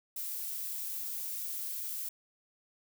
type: noise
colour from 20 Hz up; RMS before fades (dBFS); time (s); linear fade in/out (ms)
violet; -38; 0.16-2.09; 5
effects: none